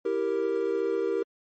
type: chord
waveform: triangle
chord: E diminished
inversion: none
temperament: equal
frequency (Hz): 329.6 / 392 / 466.2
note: E4 / G4 / Bb4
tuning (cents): 0 / 0 / 0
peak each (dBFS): -31 / -26 / -26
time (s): 0.05-1.23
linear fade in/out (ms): 5
effects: MP3 32 kbps